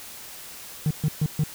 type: tone bursts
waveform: triangle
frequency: 152.9 Hz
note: D#3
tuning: 30 cents flat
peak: -16 dBFS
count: 4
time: 0.86-1.438 s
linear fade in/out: 2 ms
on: 47 ms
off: 130 ms
effects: tanh soft clip ceiling -13 dBFS + white hiss -41 dBFS RMS until 1.54 s